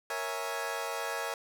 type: chord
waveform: 20% pulse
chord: A# half-diminished seventh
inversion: none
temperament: equal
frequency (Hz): 466.2 / 554.4 / 659.3 / 830.6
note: A#4 / C#5 / E5 / G#5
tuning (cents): 0 / 0 / 0 / 0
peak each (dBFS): -34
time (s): 0.1-1.34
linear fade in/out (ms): 2
effects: none